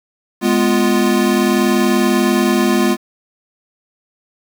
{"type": "chord", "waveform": "square", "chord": "F diminished", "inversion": "first", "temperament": "equal with one note detuned", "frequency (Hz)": [207.7, 248.2, 349.2], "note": ["Ab3", "Cb4", "F4"], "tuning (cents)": [0, 9, 0], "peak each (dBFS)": -17, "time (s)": [0.41, 2.97], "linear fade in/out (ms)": 50, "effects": ["7-bit"]}